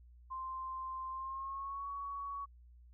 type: tone with pitch glide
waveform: sine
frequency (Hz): 1046.5 to 1121.6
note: C6 to C#6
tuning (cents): 0 to +20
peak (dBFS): -39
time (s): 0.3-2.46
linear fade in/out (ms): 20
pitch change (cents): +120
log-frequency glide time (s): 1.1-1.87
effects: added 60 Hz sine -56 dBFS peak until 2.93 s